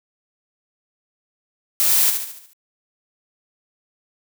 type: noise with echo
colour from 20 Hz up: blue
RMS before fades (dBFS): -17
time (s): 1.8-2.1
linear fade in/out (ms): 0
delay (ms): 72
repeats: 6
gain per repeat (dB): -6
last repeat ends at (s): 2.532
effects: none